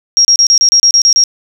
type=tone bursts; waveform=sine; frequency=5600 Hz; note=F8; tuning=4 cents sharp; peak=-4 dBFS; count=10; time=0.17-1.238 s; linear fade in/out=0 ms; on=78 ms; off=32 ms; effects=none